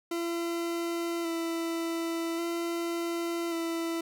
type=tone with vibrato; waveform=40% pulse; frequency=335.7 Hz; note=E4; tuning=32 cents sharp; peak=-29 dBFS; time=0.11-4.01 s; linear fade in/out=5 ms; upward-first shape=square; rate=0.44 Hz; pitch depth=17 cents each way; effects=none